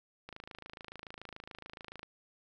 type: click train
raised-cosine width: 0.3 ms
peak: -29 dBFS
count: 48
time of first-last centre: 0.29-2.031 s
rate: 27 Hz
effects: none